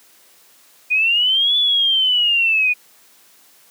sine linear two-way sweep, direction up then down, 2449 to 3468 to 2449 Hz, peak -13 dBFS, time 0.9-2.74 s, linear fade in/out 20 ms, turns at 1.57 s, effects white hiss -51 dBFS RMS until 3.7 s + high-pass 200 Hz 12 dB/octave

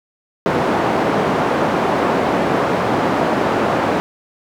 white band-pass noise, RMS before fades -17 dBFS, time 0.46-4 s, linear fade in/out 0 ms, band 160 to 790 Hz, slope 12 dB/octave, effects none

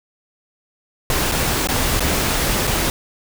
pink noise with dropouts, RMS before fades -19 dBFS, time 1.1-2.9 s, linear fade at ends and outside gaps 1 ms, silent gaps 1.315-1.319 / 1.672-1.687 / 1.996-2.005 / 2.671-2.674 s, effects none

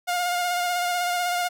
sawtooth tone with vibrato, 710 Hz, F5, 28 cents sharp, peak -19 dBFS, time 0.07-1.49 s, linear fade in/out 20 ms, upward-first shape sine, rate 16 Hz, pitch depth 25 cents each way, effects none

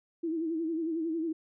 sine tone with vibrato, 325.6 Hz, E4, 21 cents flat, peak -29 dBFS, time 0.23-1.33 s, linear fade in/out 10 ms, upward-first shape sine, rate 11 Hz, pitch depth 73 cents each way, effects none

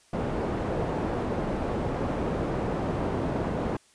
white low-pass noise, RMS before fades -29 dBFS, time 0.13-3.77 s, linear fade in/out 5 ms, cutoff 530 Hz, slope 12 dB/octave, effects white hiss -60 dBFS RMS until 3.94 s + resampled to 22050 Hz

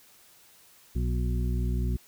harmonic tone with a mistuned harmonic, 60.7 Hz, B1, 29 cents flat, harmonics 1 / 2 / 3 / 4 / 6, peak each -26 / -32 / -36 / -38 / -42 dBFS, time 0.95-1.97 s, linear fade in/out 10 ms, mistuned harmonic 4, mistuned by +27 cents, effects white hiss -57 dBFS RMS until 2.07 s

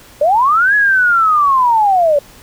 sine linear two-way sweep, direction up then down, 557 to 1700 to 557 Hz, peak -8 dBFS, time 0.21-2.19 s, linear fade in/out 5 ms, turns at 0.75 s, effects pink hiss -41 dBFS RMS until 2.42 s

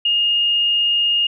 sine tone, 2842 Hz, F7, 30 cents sharp, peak -14 dBFS, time 0.05-1.27 s, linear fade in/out 5 ms, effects none

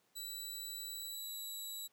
15% pulse tone with pitch glide, 3951 to 3912 Hz, B7 to B7, 0 to -17 cents, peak -36 dBFS, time 0.15-1.88 s, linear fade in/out 20 ms, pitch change -17 cents, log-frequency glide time 0.85-1.57 s, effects pink hiss -74 dBFS RMS until 1.92 s + high-pass 200 Hz 12 dB/octave

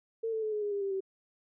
sine tone with pitch steps, 452.1 / 441.8 / 431.7 / 421.8 / 412.2 / 402.8 / 393.6 / 384.6 Hz, A4 / A4 / A4 / G#4 / G#4 / G4 / G4 / G4, +47 / +7 / -33 / +27 / -13 / +47 / +7 / -33 cents, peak -30 dBFS, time 0.23-1.006 s, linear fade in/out 10 ms, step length 97 ms, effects none

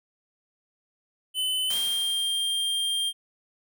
square tone with pitch glide, 3027 to 3194 Hz, F#7 to G7, +39 to +32 cents, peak -25 dBFS, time 1.34-3.13 s, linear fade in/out 50 ms, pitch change +93 cents, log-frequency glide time 1.68-1.75 s
white noise with exponential decay, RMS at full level -34 dBFS, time 1.7-2.99 s, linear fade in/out 5 ms, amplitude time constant 280 ms
effects none

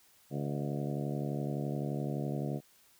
harmonic tone with a mistuned harmonic, 71.7 Hz, D2, 41 cents flat, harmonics 2 / 3 / 4 / 5 / 6 / 7 / 8 / 9 / 10, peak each -35 / -39 / -41 / -43 / -45 / -46 / -47 / -48 / -49 dBFS, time 0.3-2.61 s, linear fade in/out 50 ms, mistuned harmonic 8, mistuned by +63 cents, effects white hiss -64 dBFS RMS until 2.99 s

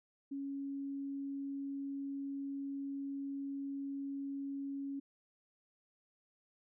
sine tone, 277.2 Hz, C#4, in tune, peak -38 dBFS, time 0.31-5 s, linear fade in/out 10 ms, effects none

